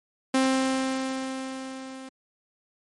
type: tone with level ramp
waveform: sawtooth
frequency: 263.6 Hz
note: C4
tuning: 13 cents sharp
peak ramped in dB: -15 to -35 dBFS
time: 0.34-2.09 s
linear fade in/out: 5 ms
effects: MP3 48 kbps